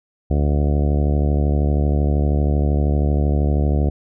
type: harmonic tone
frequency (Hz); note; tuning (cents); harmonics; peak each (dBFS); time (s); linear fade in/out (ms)
72.8; D2; -15; 1 / 2 / 3 / 4 / 5 / 6 / 7 / 8 / 9 / 10; -16 / -22 / -26 / -28 / -30 / -32 / -33 / -34 / -35 / -36; 0.3-3.9; 10
effects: none